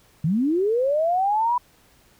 sine linear sweep, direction up, 143.7 to 995 Hz, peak -18 dBFS, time 0.24-1.58 s, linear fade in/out 5 ms, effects pink hiss -57 dBFS RMS until 2.19 s

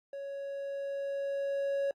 triangle tone with level ramp, 556 Hz, C#5, 5 cents sharp, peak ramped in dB -36 to -26 dBFS, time 0.13-1.91 s, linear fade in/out 2 ms, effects AAC 64 kbps

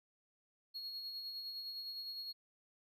triangle tone with tremolo, 4310 Hz, C#8, 49 cents flat, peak -40 dBFS, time 0.74-2.33 s, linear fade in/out 20 ms, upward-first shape sine, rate 9.8 Hz, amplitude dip 35%, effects none

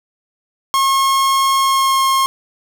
45% pulse tone with pitch glide, 1082 to 1072.7 Hz, C#6 to C6, -42 to +43 cents, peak -12 dBFS, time 0.74-2.26 s, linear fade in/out 0 ms, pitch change -15 cents, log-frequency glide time 1.59-2.03 s, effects none

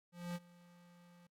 square tone with ADSR envelope, 174.61 Hz, F3, in tune, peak -39 dBFS, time 0.12-1.27 s, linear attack 230 ms, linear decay 39 ms, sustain -22 dB, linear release 5 ms, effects noise-tail reverb RT60 0.1 s tail -25 dB re dry + AAC 48 kbps

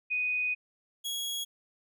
sine / sawtooth tone pair in turn, 2489 / 3322 Hz, D#7 / G#7, 0 / 0 cents, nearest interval perfect fourth, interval 500 cents, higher second, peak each -27 / -29 dBFS, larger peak first, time 0.1-0.55 / 1.04-1.45 s, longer first, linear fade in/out 20 ms, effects none

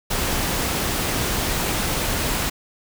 pink noise, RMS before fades -23 dBFS, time 0.1-2.5 s, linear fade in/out 10 ms, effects none

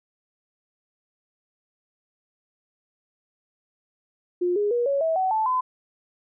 sine tone with pitch steps, 355.4 / 413 / 479.9 / 557.7 / 648.1 / 753.1 / 875.1 / 1016.9 Hz, F4 / G#4 / B4 / C#5 / E5 / F#5 / A5 / C6, +30 / -10 / -50 / +10 / -30 / +30 / -10 / -50 cents, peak -20 dBFS, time 4.41-5.61 s, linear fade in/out 10 ms, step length 150 ms, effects none

